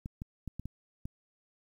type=clicks; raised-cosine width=5 ms; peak=-26 dBFS; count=6; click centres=0.059 / 0.219 / 0.477 / 0.596 / 0.656 / 1.055 s; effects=10-bit